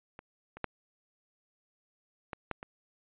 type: clicks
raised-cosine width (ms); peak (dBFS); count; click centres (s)
0.5; -30 / -30 / -16 / -22 / -18 / -27; 6; 0.191 / 0.57 / 0.643 / 2.332 / 2.513 / 2.629
effects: resampled to 8000 Hz